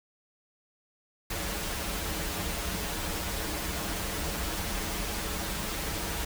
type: noise with comb filter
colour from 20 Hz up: pink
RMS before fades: -33 dBFS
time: 1.3-6.25 s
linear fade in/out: 5 ms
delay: 7.9 ms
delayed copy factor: -0.8
effects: none

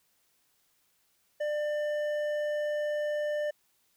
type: tone with hard clipping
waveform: triangle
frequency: 596 Hz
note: D5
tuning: 25 cents sharp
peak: -30 dBFS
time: 1.4-3.51 s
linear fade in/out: 10 ms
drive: 11 dB
effects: white hiss -71 dBFS RMS until 3.96 s

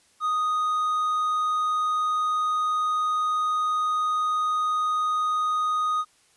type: tone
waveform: triangle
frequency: 1243 Hz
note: D#6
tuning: 2 cents flat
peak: -20 dBFS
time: 0.2-6.05 s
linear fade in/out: 50 ms
effects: white hiss -61 dBFS RMS until 6.36 s + resampled to 24000 Hz

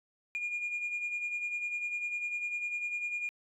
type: beating tone pair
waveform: sine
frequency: 2416 / 2426 Hz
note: D7 / D#7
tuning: +48 / -44 cents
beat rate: 10 Hz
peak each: -40 / -32 dBFS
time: 0.35-3.29 s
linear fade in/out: 0 ms
effects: tanh soft clip ceiling -29 dBFS

